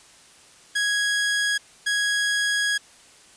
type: tone bursts at uneven times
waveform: sawtooth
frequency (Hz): 1658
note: G#6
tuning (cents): -3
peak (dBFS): -17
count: 2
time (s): 0.75-1.58 / 1.86-2.78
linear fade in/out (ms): 10
effects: white hiss -51 dBFS RMS until 3.36 s + resampled to 22050 Hz